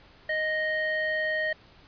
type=tone with band-pass filter; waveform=square; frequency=622.3 Hz; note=D#5; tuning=in tune; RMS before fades=-28 dBFS; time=0.29-1.53 s; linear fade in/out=5 ms; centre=1500 Hz; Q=9.2; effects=pink hiss -55 dBFS RMS until 1.87 s + resampled to 11025 Hz